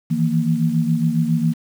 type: tone cluster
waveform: sine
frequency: 159.2 / 166.5 / 232.6 Hz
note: D#3 / E3 / A#3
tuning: +40 / +18 / -4 cents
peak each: -20 dBFS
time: 0.1-1.54 s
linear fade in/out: 20 ms
effects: 7-bit